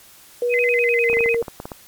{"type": "tone with pitch glide", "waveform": "sine", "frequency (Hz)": [484.3, 464.8], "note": ["B4", "A#4"], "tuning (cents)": [-34, -5], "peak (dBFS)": -17, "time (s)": [0.42, 1.42], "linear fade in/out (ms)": 2, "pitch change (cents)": -71, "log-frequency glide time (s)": [0.65, 1.17]}
{"type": "tone with vibrato", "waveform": "sine", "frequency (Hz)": 2271, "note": "C#7", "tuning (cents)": 41, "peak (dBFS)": -18, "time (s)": [0.49, 1.37], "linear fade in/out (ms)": 50, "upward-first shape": "square", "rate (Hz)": 10, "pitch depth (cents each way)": 180}
{"type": "clicks", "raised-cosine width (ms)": 1, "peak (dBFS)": -16, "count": 11, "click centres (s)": [1.099, 1.131, 1.17, 1.207, 1.26, 1.345, 1.426, 1.482, 1.601, 1.655, 1.718]}
{"effects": ["white hiss -47 dBFS RMS until 1.87 s", "MP3 96 kbps"]}